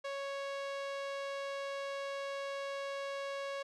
sawtooth tone with low-pass filter, 554.4 Hz, C#5, in tune, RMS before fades -40 dBFS, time 0.04-3.63 s, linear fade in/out 10 ms, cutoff 4900 Hz, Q 0.71, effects none

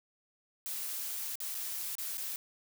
blue noise with dropouts, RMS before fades -38 dBFS, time 0.66-2.36 s, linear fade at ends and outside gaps 0 ms, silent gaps 1.355-1.403 / 1.545-1.55 / 1.953-1.983 / 2.172-2.18 s, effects none

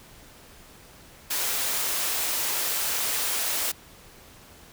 white high-pass noise, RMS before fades -27 dBFS, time 1.3-3.72 s, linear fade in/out 10 ms, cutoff 380 Hz, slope 12 dB/octave, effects pink hiss -50 dBFS RMS until 4.72 s

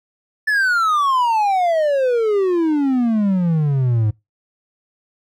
triangle exponential sweep, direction down, 1760 to 103.83 Hz, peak -12 dBFS, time 0.47-4.11 s, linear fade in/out 10 ms, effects noise-tail reverb RT60 0.2 s tail -23 dB re dry

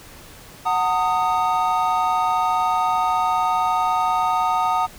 triangle chord, D# minor, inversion first, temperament equal with one note detuned, 740 / 909.5 / 1244.5 Hz, F#5 / A#5 / D#6, 0 / -43 / 0 cents, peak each -20 / -20 / -20 dBFS, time 0.65-4.87 s, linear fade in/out 20 ms, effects pink hiss -43 dBFS RMS until 4.98 s

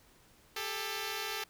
5% pulse tone pair together, 398.3 / 438.9 Hz, G4 / A4, +28 / -4 cents, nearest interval major second, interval 168 cents, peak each -28 / -26 dBFS, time 0.56-1.44 s, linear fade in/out 5 ms, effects pink hiss -63 dBFS RMS until 1.49 s

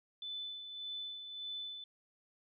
sine tone with tremolo, 3506 Hz, A7, 7 cents flat, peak -39 dBFS, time 0.22-1.84 s, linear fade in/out 2 ms, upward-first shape sine, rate 1.7 Hz, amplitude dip 50%, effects none

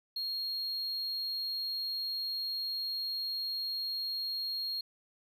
triangle tone, 4260 Hz, C8, 30 cents sharp, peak -32 dBFS, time 0.16-4.81 s, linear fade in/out 5 ms, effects none

